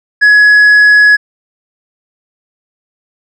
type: tone with tanh clipping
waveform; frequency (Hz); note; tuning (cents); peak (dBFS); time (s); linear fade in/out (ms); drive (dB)
sine; 1684; G#6; +24; -3; 0.21-1.17; 20; 3
effects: none